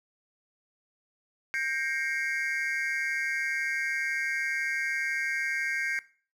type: tone cluster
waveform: triangle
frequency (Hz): 1590 / 1872 / 2144 / 2296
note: G6 / A#6 / C7 / D7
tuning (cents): +24 / +7 / +42 / -40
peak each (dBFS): -30 / -35 / -30 / -37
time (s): 1.54-5.99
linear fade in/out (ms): 0
effects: noise-tail reverb RT60 0.4 s tail -17 dB re dry